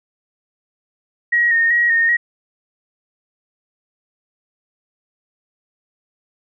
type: tone with vibrato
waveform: sine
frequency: 1870 Hz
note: A#6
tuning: 5 cents sharp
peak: -12 dBFS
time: 1.32-2.17 s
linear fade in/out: 10 ms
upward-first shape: square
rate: 2.6 Hz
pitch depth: 27 cents each way
effects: none